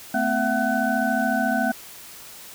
sine tone cluster, 221 / 254.9 / 672 / 753 / 1503 Hz, A3 / C4 / E5 / F#5 / F#6, +8 / -45 / +33 / +30 / +27 cents, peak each -26 dBFS, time 0.14-1.72 s, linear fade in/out 5 ms, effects white hiss -42 dBFS RMS until 2.54 s

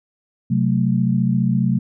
sine chord, F# diminished, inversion second, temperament equal, 130.81 / 185 / 220 Hz, C3 / F#3 / A3, 0 / 0 / 0 cents, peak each -19 / -19 / -20 dBFS, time 0.5-1.79 s, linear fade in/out 10 ms, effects none

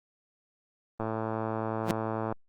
click train, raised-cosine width 1 ms, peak -18 dBFS, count 148, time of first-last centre 1-2.324 s, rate 111 Hz
sawtooth tone with exponential growth, 174.61 Hz, F3, in tune, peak -18 dBFS, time 1.83-1.91 s, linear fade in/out 0 ms, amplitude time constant 16 ms
effects Opus 32 kbps

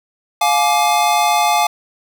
square chord, D diminished, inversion first, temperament just, 704.8 / 845.8 / 1174.7 Hz, F5 / Ab5 / D6, +16 / +31 / 0 cents, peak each -17 / -16 / -21 dBFS, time 0.41-1.67 s, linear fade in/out 5 ms, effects none

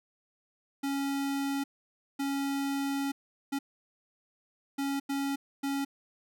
square tone bursts at uneven times, 277.2 Hz, C#4, in tune, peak -30 dBFS, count 6, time 0.83-1.64 / 2.19-3.12 / 3.52-3.59 / 4.78-5 / 5.09-5.36 / 5.63-5.85 s, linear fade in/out 10 ms, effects none

